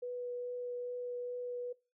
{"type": "tone with vibrato", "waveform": "sine", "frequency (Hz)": 490.7, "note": "B4", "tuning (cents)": -11, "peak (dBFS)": -37, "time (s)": [0.02, 1.73], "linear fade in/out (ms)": 10, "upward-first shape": "triangle", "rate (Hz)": 2.4, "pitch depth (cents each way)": 9, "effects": ["noise-tail reverb RT60 0.3 s tail -21 dB re dry"]}